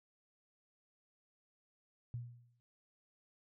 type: tone with exponential decay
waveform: sine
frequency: 120 Hz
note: B2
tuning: 49 cents flat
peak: -37 dBFS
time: 2.14-2.6 s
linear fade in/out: 0 ms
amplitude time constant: 100 ms
effects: noise-tail reverb RT60 0.1 s tail -26 dB re dry